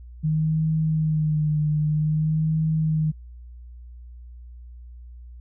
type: tone with vibrato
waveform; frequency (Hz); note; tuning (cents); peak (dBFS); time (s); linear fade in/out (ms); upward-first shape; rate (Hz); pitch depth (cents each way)
sine; 154.9; D#3; -7; -19; 0.23-3.12; 20; sine; 0.52; 38
effects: added 60 Hz sine -39 dBFS peak until 5.4 s

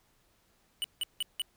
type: tone bursts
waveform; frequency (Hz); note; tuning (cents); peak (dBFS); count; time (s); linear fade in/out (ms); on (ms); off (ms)
square; 2960; F#7; 0; -30; 4; 0.82-1.418; 0; 22; 170
effects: pink hiss -69 dBFS RMS until 1.56 s

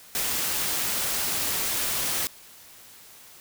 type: noise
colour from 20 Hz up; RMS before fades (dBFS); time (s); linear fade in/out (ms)
white; -27; 0.15-2.27; 0
effects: white hiss -49 dBFS RMS until 3.4 s

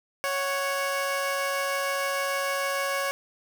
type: tone pair together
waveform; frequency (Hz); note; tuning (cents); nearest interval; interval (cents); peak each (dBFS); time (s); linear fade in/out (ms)
15% pulse; 554.4 / 741.4; C#5 / F#5; 0 / +3; perfect fourth; 503; -20 / -29; 0.24-3.11; 0
effects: none

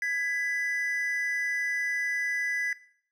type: tone pair together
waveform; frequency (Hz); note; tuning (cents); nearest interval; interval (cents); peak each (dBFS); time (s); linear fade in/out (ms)
triangle; 1661.2 / 1992.5; G#6 / B6; 0 / +15; minor third; 315; -30 / -27; 0.02-2.73; 2
effects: noise-tail reverb RT60 0.6 s tail -18 dB re dry

